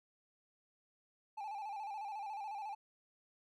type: tone with vibrato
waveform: triangle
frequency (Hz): 830.6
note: G#5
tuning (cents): 0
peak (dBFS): -39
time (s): 1.37-2.75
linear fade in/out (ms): 10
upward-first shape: square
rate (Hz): 14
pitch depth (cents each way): 71
effects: none